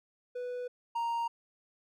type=tone pair in turn; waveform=triangle; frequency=493.9 / 931.8 Hz; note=B4 / A#5; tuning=0 / -1 cents; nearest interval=major seventh; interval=1099 cents; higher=second; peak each=-33 / -28 dBFS; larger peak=second; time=0.35-0.68 / 0.95-1.28 s; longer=neither; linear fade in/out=10 ms; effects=none